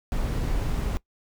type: noise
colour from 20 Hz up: brown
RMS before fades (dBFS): -26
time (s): 0.12-0.97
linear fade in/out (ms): 0
effects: noise-tail reverb RT60 0.1 s tail -21 dB re dry